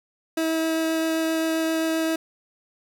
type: tone with vibrato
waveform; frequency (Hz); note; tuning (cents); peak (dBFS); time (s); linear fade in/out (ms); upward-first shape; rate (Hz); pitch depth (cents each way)
30% pulse; 322.6; E4; -37; -19; 0.37-2.16; 5; triangle; 7.6; 8
effects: none